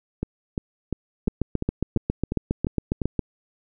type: two click trains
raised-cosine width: 3 ms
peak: -9 / -12 dBFS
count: 15 / 9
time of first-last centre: 1.28-3.193 / 0.23-3.017 s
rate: 7.32 / 2.87 Hz
effects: none